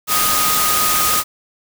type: tone in noise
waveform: sine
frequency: 1244.5 Hz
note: D#6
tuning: in tune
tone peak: -19 dBFS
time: 0.07-1.24 s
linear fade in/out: 50 ms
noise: white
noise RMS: -17 dBFS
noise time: 0.07-1.24 s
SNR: -5 dB
effects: none